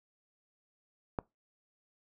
click, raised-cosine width 1 ms, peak -18 dBFS, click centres 1.188 s, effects noise-tail reverb RT60 0.2 s tail -23 dB re dry

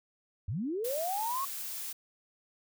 sine linear sweep, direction up, 77.78 to 1116 Hz, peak -31 dBFS, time 0.48-1.45 s, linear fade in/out 5 ms
blue noise, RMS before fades -39 dBFS, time 0.84-1.93 s, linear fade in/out 10 ms
effects none

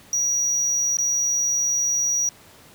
triangle tone with dropouts, 5780 Hz, F#8, 41 cents flat, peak -18 dBFS, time 0.13-2.29 s, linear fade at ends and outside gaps 1 ms, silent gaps 0.97-0.986 s, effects pink hiss -49 dBFS RMS until 2.74 s + high-pass 80 Hz 12 dB/octave

